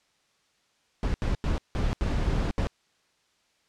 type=noise bursts at uneven times; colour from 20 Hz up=brown; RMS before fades=-26 dBFS; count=6; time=1.03-1.14 / 1.22-1.35 / 1.44-1.58 / 1.75-1.93 / 2.01-2.51 / 2.58-2.67 s; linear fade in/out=0 ms; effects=white hiss -68 dBFS RMS until 3.68 s + low-pass 6000 Hz 12 dB/octave